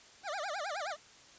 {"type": "tone with vibrato", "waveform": "25% pulse", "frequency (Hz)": 692, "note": "F5", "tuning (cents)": -16, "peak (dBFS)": -32, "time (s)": [0.23, 0.97], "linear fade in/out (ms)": 50, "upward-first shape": "sine", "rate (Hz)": 9.5, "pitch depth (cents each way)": 300, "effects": ["white hiss -57 dBFS RMS until 1.38 s", "resampled to 16000 Hz"]}